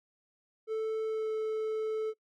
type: tone with pitch glide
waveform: triangle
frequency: 440 to 436.7 Hz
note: A4 to A4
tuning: 0 to -13 cents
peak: -28 dBFS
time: 0.67-2.14 s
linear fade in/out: 50 ms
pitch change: -13 cents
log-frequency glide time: 1.05-1.31 s
effects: noise-tail reverb RT60 0.1 s tail -24 dB re dry